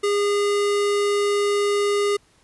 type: tone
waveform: square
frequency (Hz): 408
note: G#4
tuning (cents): -31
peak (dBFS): -19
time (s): 0.03-2.17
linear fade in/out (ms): 10
effects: pink hiss -58 dBFS RMS until 2.43 s + resampled to 24000 Hz